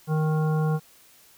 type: harmonic tone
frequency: 155.6 Hz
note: D#3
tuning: in tune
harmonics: 1 / 3 / 5 / 7 / 9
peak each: -21 / -31 / -35 / -38 / -40 dBFS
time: 0.07-0.8 s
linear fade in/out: 50 ms
effects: white hiss -55 dBFS RMS until 1.37 s

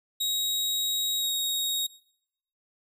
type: tone with pitch glide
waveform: sawtooth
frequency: 3800 to 3765 Hz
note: A#7 to A#7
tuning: +33 to +16 cents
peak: -23 dBFS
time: 0.2-1.87 s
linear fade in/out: 10 ms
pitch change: -17 cents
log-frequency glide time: 1.18-1.3 s
effects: noise-tail reverb RT60 0.7 s tail -20 dB re dry

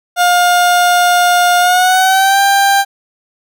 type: tone with pitch glide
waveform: 30% pulse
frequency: 710 to 792.4 Hz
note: F5 to G5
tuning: +28 to +18 cents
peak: -5 dBFS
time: 0.16-2.85 s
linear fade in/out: 50 ms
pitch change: +190 cents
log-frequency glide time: 1.59-2.41 s
effects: none

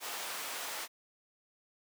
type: high-pass noise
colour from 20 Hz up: pink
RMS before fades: -40 dBFS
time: 0-0.88 s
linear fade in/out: 50 ms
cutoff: 700 Hz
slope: 12 dB/octave
effects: none

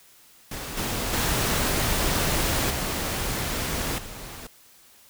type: noise with level steps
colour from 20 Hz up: pink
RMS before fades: -34 / -28 / -24 / -28 / -39 dBFS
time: 0.51-4.47 s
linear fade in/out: 5 ms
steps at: 0.77 / 1.13 / 2.7 / 3.98 s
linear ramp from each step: 5 ms
effects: white hiss -54 dBFS RMS until 5.09 s

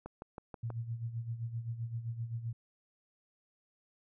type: click train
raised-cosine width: 1 ms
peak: -29 dBFS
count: 5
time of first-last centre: 0.06-0.703 s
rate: 6.22 Hz
type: tone with tremolo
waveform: sine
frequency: 115.9 Hz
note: A#2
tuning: 10 cents flat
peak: -33 dBFS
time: 0.63-2.53 s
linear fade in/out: 5 ms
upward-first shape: sine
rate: 7.7 Hz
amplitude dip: 70%
effects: none

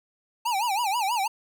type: tone with vibrato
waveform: square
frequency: 866 Hz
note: A5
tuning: 28 cents flat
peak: -24 dBFS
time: 0.45-1.28 s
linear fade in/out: 10 ms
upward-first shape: sine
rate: 6.2 Hz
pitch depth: 220 cents each way
effects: none

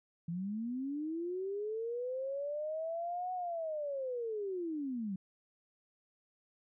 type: linear two-way sweep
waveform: sine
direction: up then down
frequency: 163.2 to 740 to 182.7 Hz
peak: -35 dBFS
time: 0.28-5.16 s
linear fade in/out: 5 ms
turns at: 3.33 s
effects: none

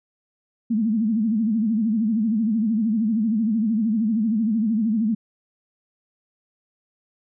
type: tone with vibrato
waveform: sine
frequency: 219.8 Hz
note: A3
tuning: 2 cents flat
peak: -18 dBFS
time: 0.7-5.15 s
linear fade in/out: 10 ms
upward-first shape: sine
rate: 13 Hz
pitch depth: 120 cents each way
effects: none

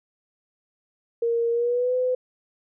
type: tone with pitch glide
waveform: sine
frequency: 466.2 to 505.5 Hz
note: A#4 to B4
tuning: 0 to +40 cents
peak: -20 dBFS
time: 1.22-2.15 s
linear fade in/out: 5 ms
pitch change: +140 cents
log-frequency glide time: 1.51-1.95 s
effects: none

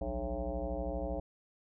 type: tone with frequency modulation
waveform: sine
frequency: 301.2 Hz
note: D4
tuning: 44 cents sharp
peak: -33 dBFS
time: 0.01-1.2 s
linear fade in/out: 5 ms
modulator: 123 Hz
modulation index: 3.3
effects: none

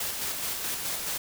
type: noise with tremolo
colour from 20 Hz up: white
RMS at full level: -31 dBFS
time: 0-1.18 s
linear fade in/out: 5 ms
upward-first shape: square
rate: 4.7 Hz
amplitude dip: 30%
effects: none

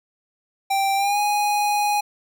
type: tone with pitch glide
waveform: square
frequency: 784 to 828.2 Hz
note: G5 to G#5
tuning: 0 to -5 cents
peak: -19 dBFS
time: 0.7-2.01 s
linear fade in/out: 10 ms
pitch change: +95 cents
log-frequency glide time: 0.96-1.19 s
effects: none

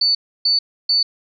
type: tone bursts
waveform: sine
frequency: 4499 Hz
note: C#8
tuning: 25 cents sharp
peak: -13 dBFS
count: 3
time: 0.01-1.03 s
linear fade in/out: 5 ms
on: 140 ms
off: 300 ms
effects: none

